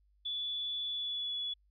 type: tone with pitch glide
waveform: sine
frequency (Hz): 3446 to 3408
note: A7 to G#7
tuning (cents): -37 to +44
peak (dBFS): -34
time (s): 0.25-1.54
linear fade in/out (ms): 10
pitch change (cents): -19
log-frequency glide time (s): 0.87-1.34
effects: added 50 Hz sine -66 dBFS peak until 1.7 s